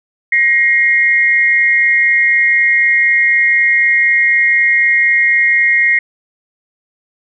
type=tone pair together; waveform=sine; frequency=1889 / 2133 Hz; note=A#6 / C7; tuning=+22 / +33 cents; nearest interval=major second; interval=211 cents; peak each=-11 dBFS; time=0.32-5.99 s; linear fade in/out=5 ms; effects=none